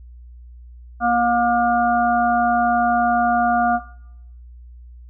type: harmonic tone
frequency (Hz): 237.9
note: A#3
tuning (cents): +35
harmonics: 1 / 3 / 5 / 6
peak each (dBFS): -23 / -17 / -23 / -22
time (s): 1-3.8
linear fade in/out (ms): 50
effects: noise-tail reverb RT60 0.8 s tail -19 dB re dry + added 60 Hz sine -38 dBFS peak until 5.09 s